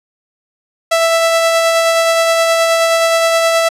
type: tone with tremolo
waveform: sawtooth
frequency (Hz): 661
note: E5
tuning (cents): +5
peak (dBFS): -5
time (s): 0.91-3.69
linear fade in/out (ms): 10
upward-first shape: sine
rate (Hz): 9.5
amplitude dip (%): 25
effects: low-pass 11000 Hz 12 dB/octave